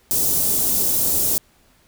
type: band-stop noise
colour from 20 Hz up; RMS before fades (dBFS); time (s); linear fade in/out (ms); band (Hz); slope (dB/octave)
white; -19; 0.11-1.38; 0; 470 to 7500; 12
effects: pink hiss -57 dBFS RMS until 1.87 s